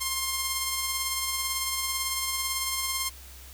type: tone with tremolo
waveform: 5% pulse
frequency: 1060 Hz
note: C6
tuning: 22 cents sharp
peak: -14 dBFS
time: 0-3.1 s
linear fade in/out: 20 ms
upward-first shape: sine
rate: 18 Hz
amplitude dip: 30%
effects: added 65 Hz sine -46 dBFS peak until 3.53 s + white hiss -49 dBFS RMS until 3.53 s